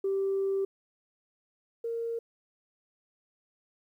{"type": "tone pair in turn", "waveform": "sine", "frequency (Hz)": [390, 462.5], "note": ["G4", "A#4"], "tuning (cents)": [-9, -14], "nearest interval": "minor third", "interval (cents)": 295, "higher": "second", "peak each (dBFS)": [-25, -30], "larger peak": "first", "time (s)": [[0.04, 0.65], [1.84, 2.19]], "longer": "first", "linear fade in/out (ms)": 5, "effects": ["tanh soft clip ceiling -22 dBFS", "11-bit"]}